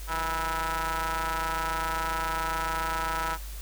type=ring-modulated tone; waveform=sawtooth; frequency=164.81 Hz; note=E3; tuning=in tune; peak=-21 dBFS; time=0.07-3.38 s; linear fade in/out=50 ms; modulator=1140 Hz; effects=added 50 Hz sine -36 dBFS peak until 3.61 s + white hiss -46 dBFS RMS until 3.61 s